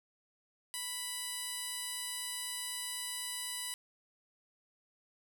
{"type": "tone with band-pass filter", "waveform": "15% pulse", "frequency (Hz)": 988, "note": "B5", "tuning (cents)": 0, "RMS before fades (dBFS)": -40, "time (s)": [0.74, 3.74], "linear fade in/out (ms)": 0, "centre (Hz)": 9900, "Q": 0.91, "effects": []}